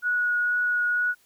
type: tone with vibrato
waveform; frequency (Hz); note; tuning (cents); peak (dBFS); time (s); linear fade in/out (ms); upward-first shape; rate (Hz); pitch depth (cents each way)
sine; 1458; F#6; -26; -21; 0.02-1.15; 50; triangle; 2.1; 10
effects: white hiss -62 dBFS RMS until 1.25 s